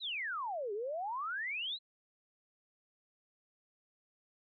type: exponential two-way sweep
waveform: sine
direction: down then up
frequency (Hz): 4123 to 392 to 4123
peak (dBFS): -35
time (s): 0-1.79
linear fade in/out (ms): 50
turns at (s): 0.73
effects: MP3 48 kbps